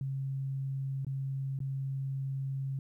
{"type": "tone with dropouts", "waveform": "sine", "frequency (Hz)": 135.4, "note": "C#3", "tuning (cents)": -40, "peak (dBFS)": -32, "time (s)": [0.01, 2.79], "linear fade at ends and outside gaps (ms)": 2, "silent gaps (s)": [[1.048, 1.067], [1.59, 1.603]], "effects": ["12-bit"]}